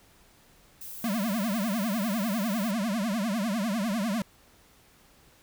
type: noise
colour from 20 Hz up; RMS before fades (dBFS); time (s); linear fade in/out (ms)
violet; -41; 0.81-2.71; 2
type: tone with vibrato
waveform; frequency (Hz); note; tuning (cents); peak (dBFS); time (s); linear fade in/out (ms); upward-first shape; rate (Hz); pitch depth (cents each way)
square; 213.2; G#3; +46; -27; 1.04-4.22; 2; triangle; 10; 260
effects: pink hiss -59 dBFS RMS until 5.42 s